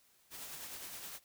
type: noise with tremolo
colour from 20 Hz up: white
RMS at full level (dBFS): -45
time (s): 0.3-1.2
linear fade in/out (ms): 50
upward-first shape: triangle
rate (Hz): 9.6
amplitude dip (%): 40
effects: white hiss -69 dBFS RMS until 1.24 s